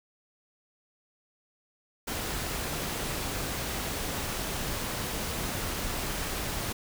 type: noise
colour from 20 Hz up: pink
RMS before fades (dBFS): -33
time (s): 2.07-6.73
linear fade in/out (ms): 10
effects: none